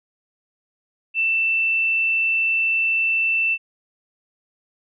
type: tone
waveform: sine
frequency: 2668 Hz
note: E7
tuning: 20 cents sharp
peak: -17 dBFS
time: 1.14-3.58 s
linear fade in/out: 50 ms
effects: none